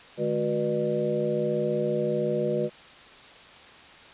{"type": "tone cluster", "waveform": "sine", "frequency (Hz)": [151.2, 212.7, 366, 486.8, 601], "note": ["D#3", "G#3", "F#4", "B4", "D5"], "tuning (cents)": [-49, 42, -19, -25, 40], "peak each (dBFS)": [-33, -32, -29, -28, -30], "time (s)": [0.17, 2.7], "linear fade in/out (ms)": 50, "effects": ["white hiss -48 dBFS RMS until 4.13 s", "resampled to 8000 Hz"]}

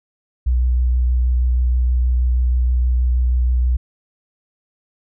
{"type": "tone with vibrato", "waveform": "sine", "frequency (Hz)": 61.74, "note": "B1", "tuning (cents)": 0, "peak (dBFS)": -13, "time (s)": [0.46, 3.77], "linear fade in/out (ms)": 10, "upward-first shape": "sine", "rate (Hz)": 6.3, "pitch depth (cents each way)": 15, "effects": []}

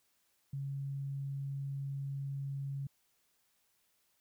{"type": "tone", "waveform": "sine", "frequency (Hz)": 138.4, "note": "C#3", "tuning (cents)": -2, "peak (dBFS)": -36, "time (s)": [0.53, 2.87], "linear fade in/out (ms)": 5, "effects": ["white hiss -75 dBFS RMS until 4.2 s"]}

